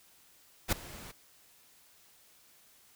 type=noise with ADSR envelope; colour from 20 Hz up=pink; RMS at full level=-26 dBFS; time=0.68-1.12 s; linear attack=45 ms; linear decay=4 ms; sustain=-21 dB; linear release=14 ms; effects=white hiss -62 dBFS RMS until 2.95 s